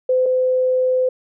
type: tone pair in turn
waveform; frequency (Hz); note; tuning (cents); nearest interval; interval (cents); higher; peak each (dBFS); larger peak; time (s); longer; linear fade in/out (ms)
sine; 511 / 511; C5 / C5; -41 / -41; unison; 0; neither; -13 / -14; first; 0.09-0.26 / 0.26-1.09; second; 5
effects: none